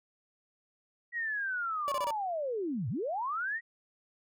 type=linear two-way sweep; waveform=sine; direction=down then up; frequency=1928 to 99.4 to 1928 Hz; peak=-31 dBFS; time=1.12-3.61 s; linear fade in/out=50 ms; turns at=2.89 s
type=tone bursts; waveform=30% pulse; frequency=579 Hz; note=D5; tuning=25 cents flat; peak=-30 dBFS; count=4; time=1.88-2.106 s; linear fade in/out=0 ms; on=37 ms; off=26 ms
effects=none